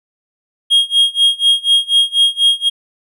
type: tone with tremolo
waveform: triangle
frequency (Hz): 3258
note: G#7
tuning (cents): -34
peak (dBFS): -5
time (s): 0.7-2.7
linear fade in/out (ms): 20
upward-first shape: sine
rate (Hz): 4.1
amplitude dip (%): 95
effects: none